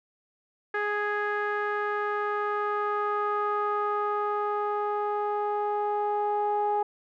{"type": "tone with low-pass filter sweep", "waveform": "sawtooth", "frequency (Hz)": 415.3, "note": "G#4", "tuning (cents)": 0, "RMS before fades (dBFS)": -28, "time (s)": [0.74, 6.83], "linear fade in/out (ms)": 5, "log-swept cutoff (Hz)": [1700, 880], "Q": 4.4, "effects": []}